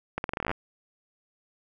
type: accelerating click train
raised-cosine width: 0.5 ms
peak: -14 dBFS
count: 13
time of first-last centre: 0.18-0.514 s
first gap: 61 ms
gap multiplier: 0.84
effects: none